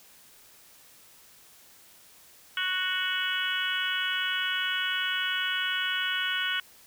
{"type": "harmonic tone", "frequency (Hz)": 370, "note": "F#4", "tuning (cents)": 0, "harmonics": [3, 4, 5, 6, 7, 8, 9], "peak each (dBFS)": [-39, -30, -37, -37, -40, -31, -37], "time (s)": [2.57, 6.6], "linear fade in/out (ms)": 2, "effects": ["white hiss -55 dBFS RMS until 6.86 s"]}